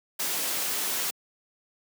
white noise, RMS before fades -29 dBFS, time 0.19-1.11 s, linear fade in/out 10 ms, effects high-pass 200 Hz 12 dB/octave

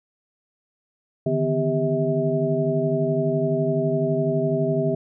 sine tone cluster, 146.8 / 158.7 / 251.1 / 396.6 / 644 Hz, D3 / D#3 / B3 / G4 / E5, 0 / +35 / +29 / +20 / -41 cents, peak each -26 / -27 / -27 / -24 / -25 dBFS, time 1.26-4.95 s, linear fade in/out 5 ms, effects none

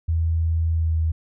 sine tone with pitch glide, 81.8 to 80.39 Hz, E2 to E2, -13 to -43 cents, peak -18 dBFS, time 0.08-1.12 s, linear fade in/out 10 ms, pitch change -30 cents, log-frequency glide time 0.74-0.96 s, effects none

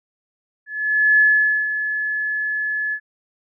sine tone with ADSR envelope, 1714 Hz, A6, 46 cents flat, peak -10 dBFS, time 0.66-3 s, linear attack 530 ms, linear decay 480 ms, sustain -10 dB, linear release 69 ms, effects none

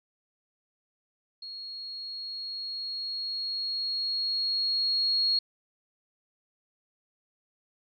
sine tone with level ramp, 4301 Hz, C8, 47 cents sharp, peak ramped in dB -38 to -22 dBFS, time 1.42-5.39 s, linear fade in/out 5 ms, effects none

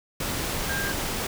sine tone in noise, 1600 Hz, G6, 35 cents sharp, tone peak -29 dBFS, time 0.69-0.92 s, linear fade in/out 5 ms, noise pink, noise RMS -29 dBFS, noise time 0.2-1.27 s, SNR -3 dB, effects none

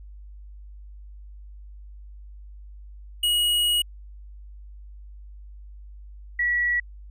square / sine tone pair in turn, 2900 / 1935.5 Hz, F#7 / B6, -35 / -35 cents, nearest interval perfect fifth, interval 700 cents, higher first, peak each -20 dBFS, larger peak neither, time 3.23-3.82 / 6.39-6.8 s, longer first, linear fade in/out 5 ms, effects added 50 Hz sine -40 dBFS peak until 7.1 s

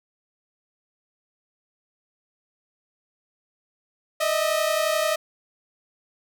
sawtooth tone pair together, 611.6 / 643 Hz, D#5 / E5, -30 / -43 cents, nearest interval minor second, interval 87 cents, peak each -20 / -20 dBFS, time 4.2-5.16 s, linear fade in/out 10 ms, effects none

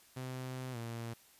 sawtooth tone with pitch glide, 128.8 to 116.08 Hz, C3 to A#2, -27 to -7 cents, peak -36 dBFS, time 0.16-1.14 s, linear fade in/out 10 ms, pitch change -180 cents, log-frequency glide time 0.72-0.77 s, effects white hiss -63 dBFS RMS until 1.39 s + resampled to 32000 Hz

